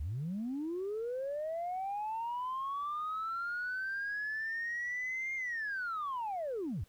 sine linear two-way sweep, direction up then down, 63.3 to 2129 to 63.3 Hz, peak -33 dBFS, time 0-6.84 s, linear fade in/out 5 ms, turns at 5.35 s, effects tanh soft clip ceiling -31 dBFS + pink hiss -67 dBFS RMS until 6.88 s

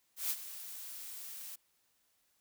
blue noise with ADSR envelope, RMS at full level -33 dBFS, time 0.16-1.56 s, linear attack 140 ms, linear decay 54 ms, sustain -13 dB, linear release 11 ms, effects white hiss -75 dBFS RMS until 2.4 s

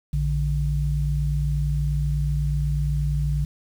sine tone pair together, 57.93 / 146.2 Hz, A#1 / D3, -10 / -7 cents, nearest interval octave + major third, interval 1603 cents, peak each -23 dBFS, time 0.13-3.45 s, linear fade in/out 5 ms, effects 8-bit

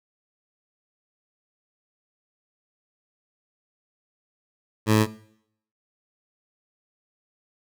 15% pulse tone, 108.3 Hz, A2, 27 cents flat, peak -10 dBFS, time 4.86-5.07 s, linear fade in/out 50 ms, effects noise-tail reverb RT60 0.7 s tail -19 dB re dry

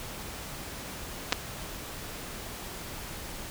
clicks, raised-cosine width 0.2 ms, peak -7 dBFS, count 2, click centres 1.324 / 1.328 s, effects pink hiss -40 dBFS RMS until 3.5 s

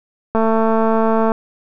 click train, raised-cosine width 1 ms, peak -4 dBFS, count 217, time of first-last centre 0.35-1.319 s, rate 223 Hz, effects none

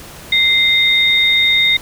sine tone pair together, 2090 / 3692 Hz, C7 / A#7, -2 / -17 cents, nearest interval minor seventh, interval 985 cents, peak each -13 / -12 dBFS, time 0.32-1.77 s, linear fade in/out 5 ms, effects pink hiss -35 dBFS RMS until 1.81 s

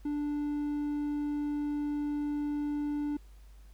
triangle tone, 293.3 Hz, D4, 2 cents flat, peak -28 dBFS, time 0.05-3.17 s, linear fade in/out 5 ms, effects added 50 Hz sine -50 dBFS peak until 3.73 s + pink hiss -66 dBFS RMS until 3.73 s

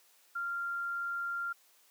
sine tone, 1389 Hz, F6, 10 cents flat, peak -33 dBFS, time 0.35-1.53 s, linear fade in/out 10 ms, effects white hiss -65 dBFS RMS until 1.9 s + high-pass 400 Hz 12 dB/octave

